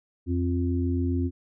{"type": "harmonic tone", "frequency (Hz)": 87.31, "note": "F2", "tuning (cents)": 0, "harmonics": [1, 3, 4], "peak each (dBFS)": [-25, -27, -33], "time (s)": [0.26, 1.31], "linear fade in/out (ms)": 50, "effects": []}